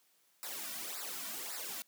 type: noise with flanger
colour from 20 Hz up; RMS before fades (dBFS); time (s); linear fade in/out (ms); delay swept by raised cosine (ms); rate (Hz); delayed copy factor
white; -42; 0.43-1.82; 0; 0.31 to 2.41; 1.8; -1
effects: white hiss -71 dBFS RMS until 1.87 s + high-pass 200 Hz 12 dB/octave

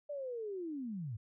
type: linear sweep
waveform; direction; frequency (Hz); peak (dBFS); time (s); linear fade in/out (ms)
sine; down; 595 to 97.5; -38; 0.09-1.17; 10
effects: none

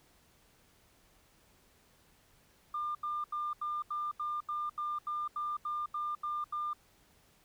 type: tone bursts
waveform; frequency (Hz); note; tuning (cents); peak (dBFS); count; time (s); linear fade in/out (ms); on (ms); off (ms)
sine; 1200; D6; +37; -32; 14; 2.74-6.733; 5; 210; 81
effects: tanh soft clip ceiling -28 dBFS + pink hiss -66 dBFS RMS until 7.44 s

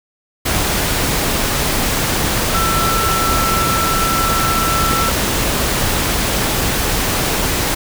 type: tone in noise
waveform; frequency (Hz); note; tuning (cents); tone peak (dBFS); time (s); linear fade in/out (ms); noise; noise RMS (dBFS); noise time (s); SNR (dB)
sine; 1334; E6; +20; -17; 2.54-5.1; 10; pink; -17; 0.45-7.75; -3
effects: none

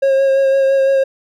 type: tone with vibrato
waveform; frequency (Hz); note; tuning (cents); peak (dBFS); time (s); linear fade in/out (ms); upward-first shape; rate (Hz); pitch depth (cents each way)
triangle; 541; C#5; -42; -8; 0.02-1.04; 10; sine; 5.9; 18
effects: none

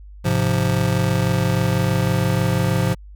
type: chord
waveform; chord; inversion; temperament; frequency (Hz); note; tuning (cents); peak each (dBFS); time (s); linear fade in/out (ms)
square; F minor; first; just; 104.77 / 130.96 / 174.61; Ab2 / C3 / F3; +16 / +2 / 0; -22; 0.24-2.95; 20
effects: added 50 Hz sine -37 dBFS peak until 3.15 s

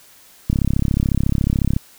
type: click train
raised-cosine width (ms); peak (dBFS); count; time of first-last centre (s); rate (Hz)
5; -5; 44; 0.5-1.765; 34
effects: white hiss -48 dBFS RMS until 1.98 s

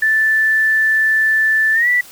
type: tone with pitch glide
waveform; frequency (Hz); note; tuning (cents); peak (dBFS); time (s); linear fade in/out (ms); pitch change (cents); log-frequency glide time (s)
sine; 1759 to 1963; A6 to B6; -1 to -11; -11; 0.02-2.01; 5; +190; 1.73-1.88
effects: white hiss -40 dBFS RMS until 2.11 s

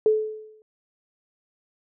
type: tone with exponential decay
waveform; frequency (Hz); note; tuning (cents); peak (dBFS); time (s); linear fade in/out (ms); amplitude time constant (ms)
sine; 432.4; A4; -30; -13; 0.06-0.62; 1; 120
effects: none

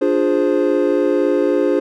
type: chord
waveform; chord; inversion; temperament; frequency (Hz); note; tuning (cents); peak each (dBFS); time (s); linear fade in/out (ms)
triangle; D half-diminished seventh; none; equal with one note detuned; 293.7 / 351.7 / 415.3 / 523.3; D4 / F4 / Ab4 / C5; 0 / +12 / 0 / 0; -17; 0.01-1.8; 10
effects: none

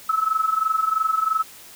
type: tone with amplitude modulation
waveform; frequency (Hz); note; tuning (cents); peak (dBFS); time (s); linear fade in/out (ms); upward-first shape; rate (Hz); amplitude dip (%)
sine; 1300; E6; -24; -15; 0.09-1.43; 5; sine; 23; 80
effects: white hiss -44 dBFS RMS until 1.75 s

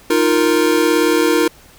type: chord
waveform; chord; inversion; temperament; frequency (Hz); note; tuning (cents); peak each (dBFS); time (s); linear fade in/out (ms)
square; Eb suspended second; none; equal; 311.1 / 349.2 / 466.2; Eb4 / F4 / Bb4; 0 / 0 / 0; -17; 0.1-1.48; 5
effects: pink hiss -45 dBFS RMS until 1.78 s

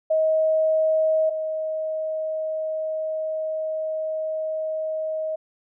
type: tone pair in turn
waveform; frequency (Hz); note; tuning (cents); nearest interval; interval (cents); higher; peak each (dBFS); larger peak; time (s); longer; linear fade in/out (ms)
sine; 632 / 629.6; D#5 / D#5; +27 / +20; unison; 7; first; -17 / -24; first; 0.1-1.3 / 1.3-5.36; second; 10
effects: none

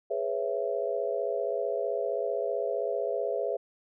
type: chord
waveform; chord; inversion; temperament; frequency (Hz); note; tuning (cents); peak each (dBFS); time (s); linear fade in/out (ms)
sine; C# minor seventh; second; just; 415.8 / 498.9 / 554.4 / 665.2; G#4 / B4 / C#5 / E5; +2 / +17 / 0 / +16; -33; 0.1-3.57; 10
effects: none

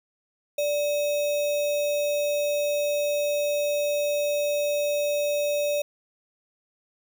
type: tone with sample-and-hold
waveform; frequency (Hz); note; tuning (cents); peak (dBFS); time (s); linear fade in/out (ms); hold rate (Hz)
sine; 585; D5; -7; -22; 0.58-5.82; 5; 3150
effects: none

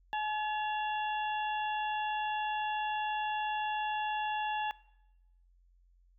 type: harmonic tone with a mistuned harmonic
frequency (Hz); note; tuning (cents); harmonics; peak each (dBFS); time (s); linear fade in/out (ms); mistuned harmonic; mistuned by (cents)
853; G#5; +46; 1 / 2 / 3 / 4; -32 / -39 / -42 / -47; 0.13-4.71; 0; 3; +130
effects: noise-tail reverb RT60 0.9 s tail -21 dB re dry + added 44 Hz sine -62 dBFS peak until 6.18 s

